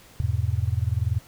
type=chord; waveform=sine; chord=E major; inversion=none; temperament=just; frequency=82.41 / 103.01 / 123.61 Hz; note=E2 / G#2 / B2; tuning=0 / -14 / +2 cents; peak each=-26 / -25 / -27 dBFS; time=0.2-1.19 s; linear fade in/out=0 ms; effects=pink hiss -51 dBFS RMS until 1.27 s